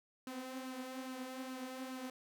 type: tone with flanger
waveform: sawtooth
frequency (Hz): 258.7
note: C4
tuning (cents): -19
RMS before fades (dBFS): -45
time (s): 0.27-2.1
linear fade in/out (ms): 2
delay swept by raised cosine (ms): 0.69 to 6.29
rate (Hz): 2.4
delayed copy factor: +0.5
effects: none